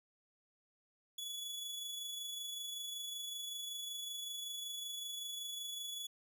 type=tone with amplitude modulation; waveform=sawtooth; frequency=3400 Hz; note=G#7; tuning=40 cents sharp; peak=-37 dBFS; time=1.18-6.07 s; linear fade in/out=5 ms; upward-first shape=sine; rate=25.3 Hz; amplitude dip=35%; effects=none